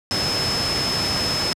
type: tone in noise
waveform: sine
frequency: 5200 Hz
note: E8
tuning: 24 cents flat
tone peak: -22 dBFS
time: 0.11-1.53 s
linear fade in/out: 0 ms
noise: pink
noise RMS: -24 dBFS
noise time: 0.11-1.53 s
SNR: -1 dB
effects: high-pass 80 Hz 12 dB/octave + low-pass 9000 Hz 12 dB/octave